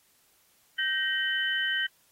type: tone cluster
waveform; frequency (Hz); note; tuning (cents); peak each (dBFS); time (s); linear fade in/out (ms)
sine; 1558 / 1877 / 3033; G6 / A#6 / F#7; -11 / +11 / +42; -30; 0.78-1.87; 10
effects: white hiss -65 dBFS RMS until 2.11 s + AAC 48 kbps